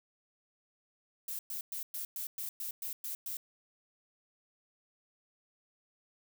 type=noise bursts; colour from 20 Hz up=violet; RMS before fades=-39 dBFS; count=10; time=1.28-3.37 s; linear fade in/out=2 ms; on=110 ms; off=110 ms; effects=none